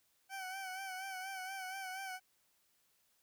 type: tone with vibrato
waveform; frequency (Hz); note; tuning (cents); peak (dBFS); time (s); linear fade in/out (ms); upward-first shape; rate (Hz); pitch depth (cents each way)
20% pulse; 760; F#5; +46; -37; 0.29-2.2; 50; sine; 4.2; 50
effects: white hiss -75 dBFS RMS until 3.22 s